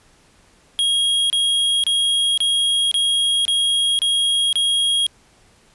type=tone bursts; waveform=square; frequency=3277 Hz; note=G#7; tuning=24 cents flat; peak=-16 dBFS; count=8; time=0.79-5.066 s; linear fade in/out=0 ms; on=510 ms; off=28 ms; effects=pink hiss -54 dBFS RMS until 5.74 s + resampled to 24000 Hz